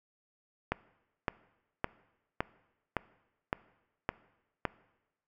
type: click train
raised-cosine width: 0.5 ms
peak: -14 dBFS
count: 8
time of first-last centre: 0.72-4.653 s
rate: 1.78 Hz
effects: noise-tail reverb RT60 1.0 s tail -20 dB re dry